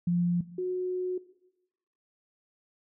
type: tone pair in turn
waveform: sine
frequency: 174.61 / 365.7 Hz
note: F3 / F#4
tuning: 0 / -20 cents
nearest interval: octave + minor second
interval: 1280 cents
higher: second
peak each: -23 / -28 dBFS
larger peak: first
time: 0.07-0.41 / 0.58-1.18 s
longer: second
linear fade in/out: 5 ms
effects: noise-tail reverb RT60 0.9 s tail -17 dB re dry